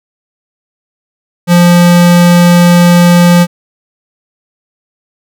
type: tone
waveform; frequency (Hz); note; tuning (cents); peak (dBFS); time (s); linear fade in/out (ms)
square; 174.61; F3; 0; -3; 1.47-3.47; 50
effects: none